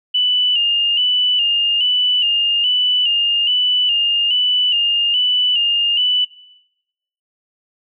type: tone with vibrato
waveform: sine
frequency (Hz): 2900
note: F#7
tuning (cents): -35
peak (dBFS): -13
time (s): 0.14-6.25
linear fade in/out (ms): 10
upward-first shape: square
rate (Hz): 1.2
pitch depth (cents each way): 47
effects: noise-tail reverb RT60 1.0 s tail -22 dB re dry